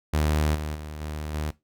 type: tone with level steps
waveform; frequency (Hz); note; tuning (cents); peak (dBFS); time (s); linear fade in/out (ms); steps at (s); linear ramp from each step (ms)
sawtooth; 76.1; D#2; -38; -17 / -25 / -31 / -27 / -23; 0.13-1.51; 10; 0.54 / 0.74 / 1 / 1.33; 20
effects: noise-tail reverb RT60 0.2 s tail -18 dB re dry